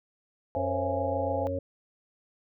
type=chord; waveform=sine; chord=C augmented; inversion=none; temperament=equal with one note detuned; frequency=523.3 / 671.9 / 830.6 Hz; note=C5 / E5 / G#5; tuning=0 / +33 / 0 cents; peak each=-34 / -34 / -34 dBFS; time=0.55-1.47 s; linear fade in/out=0 ms
type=harmonic tone; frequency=91.7 Hz; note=F#2; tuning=15 cents flat; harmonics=1 / 3 / 5 / 6; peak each=-34 / -36 / -39 / -31 dBFS; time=0.56-1.59 s; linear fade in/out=5 ms
effects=none